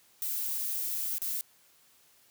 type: noise with dropouts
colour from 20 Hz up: violet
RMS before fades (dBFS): -33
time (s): 0.22-1.41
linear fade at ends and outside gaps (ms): 0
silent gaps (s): 1.183-1.218
effects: white hiss -63 dBFS RMS until 2.3 s + high-pass 60 Hz 12 dB/octave